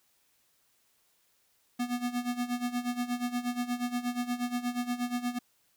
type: tone with tremolo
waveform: square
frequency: 244.1 Hz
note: B3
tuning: 20 cents flat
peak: -28 dBFS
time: 1.79-5.39 s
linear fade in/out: 10 ms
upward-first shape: sine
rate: 8.4 Hz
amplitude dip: 80%
effects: white hiss -70 dBFS RMS until 5.76 s